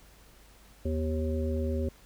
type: harmonic tone with a mistuned harmonic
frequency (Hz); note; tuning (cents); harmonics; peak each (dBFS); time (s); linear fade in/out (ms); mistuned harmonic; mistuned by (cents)
77.78; D#2; 0; 1 / 3 / 5 / 7; -29 / -34 / -36 / -37; 0.85-1.89; 5; 3; +63
effects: added 50 Hz sine -57 dBFS peak until 2.05 s + pink hiss -58 dBFS RMS until 2.05 s